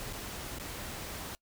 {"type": "noise with dropouts", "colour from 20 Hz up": "pink", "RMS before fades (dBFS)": -41, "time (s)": [0, 1.35], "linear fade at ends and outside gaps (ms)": 0, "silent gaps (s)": [[0.127, 0.132], [0.585, 0.598]], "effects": ["noise-tail reverb RT60 0.1 s tail -24 dB re dry"]}